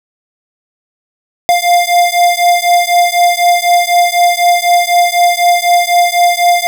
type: beating tone pair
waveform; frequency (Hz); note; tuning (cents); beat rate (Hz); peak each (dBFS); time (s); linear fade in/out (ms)
square; 699 / 703; F5 / F5; +1 / +11; 4; -11; 1.49-6.67; 0
effects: none